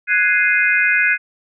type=chord; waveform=sine; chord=Ab dominant seventh; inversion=third; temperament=equal; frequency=1480 / 1661.2 / 2093 / 2489 Hz; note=Gb6 / Ab6 / C7 / Eb7; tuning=0 / 0 / 0 / 0 cents; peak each=-18 dBFS; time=0.07-1.18 s; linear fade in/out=50 ms; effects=none